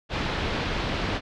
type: low-pass noise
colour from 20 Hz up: pink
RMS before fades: -28 dBFS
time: 0.09-1.21 s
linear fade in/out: 50 ms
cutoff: 4200 Hz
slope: 24 dB/octave
effects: none